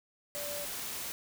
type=tone in noise; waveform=sine; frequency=582 Hz; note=D5; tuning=16 cents flat; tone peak=-40 dBFS; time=0.35-0.65 s; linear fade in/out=0 ms; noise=white; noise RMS=-39 dBFS; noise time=0.35-1.12 s; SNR=-4 dB; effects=none